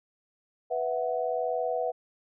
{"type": "chord", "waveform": "sine", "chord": "B suspended fourth", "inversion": "none", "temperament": "equal", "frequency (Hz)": [493.9, 659.3, 740], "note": ["B4", "E5", "F#5"], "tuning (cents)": [0, 0, 0], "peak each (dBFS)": [-30, -31, -32], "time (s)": [0.7, 1.92], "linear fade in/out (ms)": 20, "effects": []}